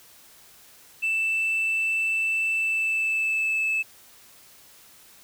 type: tone with pitch glide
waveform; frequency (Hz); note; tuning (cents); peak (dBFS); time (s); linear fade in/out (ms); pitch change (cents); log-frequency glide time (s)
sine; 2651 to 2615; E7 to E7; +9 to -15; -20; 1.02-3.83; 20; -24; 2.52-3.68
effects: tanh soft clip ceiling -20 dBFS + white hiss -52 dBFS RMS until 5.23 s